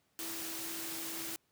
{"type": "tone in noise", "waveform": "sine", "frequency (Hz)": 328.7, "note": "E4", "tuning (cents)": -5, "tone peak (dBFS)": -47, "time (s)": [0.19, 1.36], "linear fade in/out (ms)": 0, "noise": "white", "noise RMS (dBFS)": -41, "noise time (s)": [0.19, 1.36], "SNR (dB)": -9, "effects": ["pink hiss -75 dBFS RMS until 1.51 s", "high-pass 100 Hz 12 dB/octave"]}